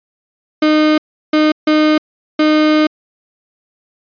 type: tone bursts at uneven times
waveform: 35% pulse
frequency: 306.9 Hz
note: D#4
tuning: 24 cents flat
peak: -7 dBFS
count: 4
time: 0.62-0.98 / 1.33-1.52 / 1.67-1.98 / 2.39-2.87 s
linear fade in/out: 5 ms
effects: resampled to 11025 Hz